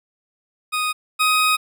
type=tone pair in turn; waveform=20% pulse; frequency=1244.5 / 1255.3 Hz; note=D#6 / D#6; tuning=0 / +15 cents; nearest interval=unison; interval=15 cents; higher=second; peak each=-15 / -10 dBFS; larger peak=second; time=0.72-0.93 / 1.19-1.57 s; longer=second; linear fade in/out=20 ms; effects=none